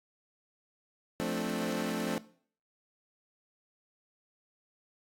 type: chord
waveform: 25% pulse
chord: D minor seventh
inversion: first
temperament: equal with one note detuned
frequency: 175.12 / 220 / 261.6 / 293.7 Hz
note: F3 / A3 / C4 / D4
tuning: +5 / 0 / 0 / 0 cents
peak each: -34 / -32 / -34 / -34 dBFS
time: 1.2-2.18 s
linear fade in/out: 0 ms
effects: noise-tail reverb RT60 0.5 s tail -18 dB re dry + AAC 64 kbps